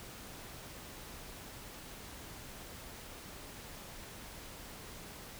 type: silence
effects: pink hiss -49 dBFS RMS until 5.39 s